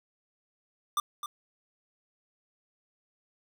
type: tone with echo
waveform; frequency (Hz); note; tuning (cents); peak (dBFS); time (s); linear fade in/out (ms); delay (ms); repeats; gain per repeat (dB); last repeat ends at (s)
square; 1187; D6; +18; -26; 0.97-1; 2; 260; 1; -9; 1.26
effects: none